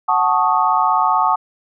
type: chord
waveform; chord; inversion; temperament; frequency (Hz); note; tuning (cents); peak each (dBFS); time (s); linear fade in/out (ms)
sine; D# half-diminished seventh; first; equal; 740 / 880 / 1108.7 / 1244.5; F#5 / A5 / C#6 / D#6; 0 / 0 / 0 / 0; -19 / -17 / -18 / -19; 0.08-1.36; 10
effects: none